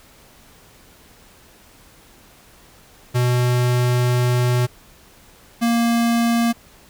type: tone pair in turn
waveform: square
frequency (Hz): 123.47 / 233.5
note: B2 / A#3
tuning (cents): 0 / +3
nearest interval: major seventh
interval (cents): 1103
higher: second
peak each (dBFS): -16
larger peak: neither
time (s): 3.14-4.67 / 5.61-6.53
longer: first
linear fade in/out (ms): 20
effects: pink hiss -49 dBFS RMS until 6.89 s